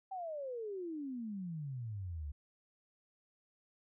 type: exponential sweep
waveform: sine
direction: down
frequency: 784 to 69 Hz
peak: -39 dBFS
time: 0.11-2.32 s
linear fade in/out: 10 ms
effects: none